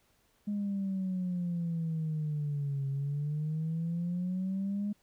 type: exponential two-way sweep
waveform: sine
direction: down then up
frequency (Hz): 207.7 to 136.5 to 207.7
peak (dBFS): -29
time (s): 0.47-4.93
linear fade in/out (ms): 10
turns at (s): 2.88
effects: tanh soft clip ceiling -27 dBFS + pink hiss -70 dBFS RMS until 5.02 s